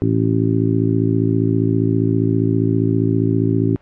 harmonic tone, 55 Hz, A1, in tune, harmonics 2 / 3 / 4 / 5 / 6 / 7, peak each -18 / -21 / -28 / -19 / -23 / -23 dBFS, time 0.02-3.76 s, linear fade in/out 0 ms, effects pink hiss -53 dBFS RMS until 3.81 s + low-pass 2000 Hz 12 dB/octave

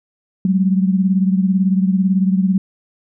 sine beating tone pair, 187 / 205 Hz, F#3 / G#3, +19 / -22 cents, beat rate 18 Hz, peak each -13 / -19 dBFS, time 0.45-2.58 s, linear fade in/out 2 ms, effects none

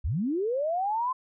sine linear sweep, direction up, 50.6 to 1046.5 Hz, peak -25 dBFS, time 0.04-1.13 s, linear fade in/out 10 ms, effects none

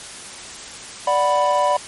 triangle chord, B minor, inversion first, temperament equal, 587.3 / 740 / 987.8 Hz, D5 / F#5 / B5, 0 / 0 / 0 cents, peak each -17 / -20 / -16 dBFS, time 1.07-1.77 s, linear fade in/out 5 ms, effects white hiss -35 dBFS RMS until 1.87 s + MP3 48 kbps

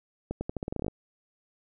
accelerating click train, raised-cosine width 2 ms, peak -18 dBFS, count 13, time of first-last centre 0.31-0.882 s, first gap 100 ms, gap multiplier 0.85, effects none

